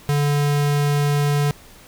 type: tone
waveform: square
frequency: 145 Hz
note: D3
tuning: 22 cents flat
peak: -17 dBFS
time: 0.09-1.51 s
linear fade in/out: 0 ms
effects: pink hiss -46 dBFS RMS until 1.87 s